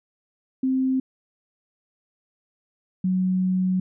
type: tone pair in turn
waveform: sine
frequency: 261.6 / 185.3 Hz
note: C4 / F#3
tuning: 0 / +3 cents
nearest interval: tritone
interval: 597 cents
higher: first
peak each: -19 dBFS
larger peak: neither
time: 0.63-1 / 3.04-3.8 s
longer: second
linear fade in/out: 5 ms
effects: none